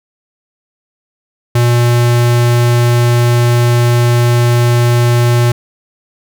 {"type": "tone", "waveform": "square", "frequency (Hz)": 120.1, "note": "B2", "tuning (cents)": -48, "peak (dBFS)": -8, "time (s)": [1.55, 5.52], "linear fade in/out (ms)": 5, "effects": []}